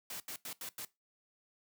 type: noise bursts at uneven times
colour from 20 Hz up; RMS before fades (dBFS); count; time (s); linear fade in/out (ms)
white; -43; 5; 0.1-0.2 / 0.28-0.36 / 0.45-0.53 / 0.61-0.69 / 0.78-0.85; 2
effects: noise-tail reverb RT60 0.2 s tail -19 dB re dry + high-pass 100 Hz 12 dB/octave